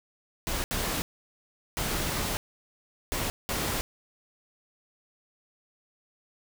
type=noise bursts at uneven times; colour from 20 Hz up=pink; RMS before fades=-30 dBFS; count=5; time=0.47-0.64 / 0.71-1.02 / 1.77-2.37 / 3.12-3.3 / 3.49-3.81 s; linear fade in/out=0 ms; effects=none